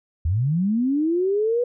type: linear sweep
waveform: sine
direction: up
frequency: 73.42 to 493.9 Hz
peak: -18 dBFS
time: 0.25-1.64 s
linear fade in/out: 5 ms
effects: none